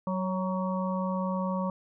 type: harmonic tone with a mistuned harmonic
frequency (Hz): 187.3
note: F#3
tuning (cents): +21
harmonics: 1 / 3 / 5 / 6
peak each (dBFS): -29 / -34 / -36 / -37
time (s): 0.07-1.7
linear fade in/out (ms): 2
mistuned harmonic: 3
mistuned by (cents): -25
effects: none